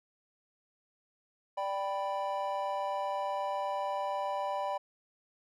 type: chord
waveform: triangle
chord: G major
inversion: second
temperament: equal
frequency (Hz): 587.3 / 784 / 987.8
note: D5 / G5 / B5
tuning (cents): 0 / 0 / 0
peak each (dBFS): -34 / -34 / -34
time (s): 1.57-4.78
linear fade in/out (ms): 10
effects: none